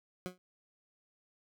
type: tone with exponential decay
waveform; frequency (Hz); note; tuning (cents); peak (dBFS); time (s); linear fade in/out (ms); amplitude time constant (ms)
20% pulse; 182; F#3; -28; -29; 0.26-0.38; 0; 26
effects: none